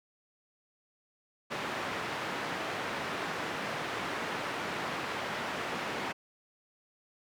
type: band-pass noise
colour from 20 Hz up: white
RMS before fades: -36 dBFS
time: 1.5-6.13 s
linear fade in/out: 20 ms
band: 140 to 1800 Hz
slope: 12 dB/octave
effects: none